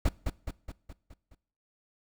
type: noise with echo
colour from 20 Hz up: brown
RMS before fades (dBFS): -24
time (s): 0.05-0.09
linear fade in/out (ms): 5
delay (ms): 210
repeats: 6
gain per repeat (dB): -5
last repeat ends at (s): 1.35
effects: noise-tail reverb RT60 0.6 s tail -22 dB re dry